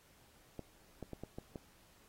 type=clicks; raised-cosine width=2 ms; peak=-30 dBFS; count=6; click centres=0.593 / 1.027 / 1.133 / 1.236 / 1.385 / 1.558 s; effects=pink hiss -66 dBFS RMS until 2.08 s + AAC 48 kbps